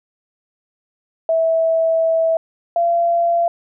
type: tone pair in turn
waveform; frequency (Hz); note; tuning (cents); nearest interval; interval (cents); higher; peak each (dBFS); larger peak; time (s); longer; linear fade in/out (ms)
sine; 653 / 683.5; E5 / F5; -17 / -37; minor second; 80; second; -13; neither; 1.29-2.37 / 2.76-3.48; first; 2
effects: none